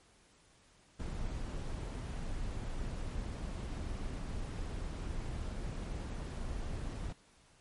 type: noise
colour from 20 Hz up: brown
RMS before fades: -39 dBFS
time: 0.99-7.13 s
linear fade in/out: 10 ms
effects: pink hiss -65 dBFS RMS until 7.6 s + MP3 48 kbps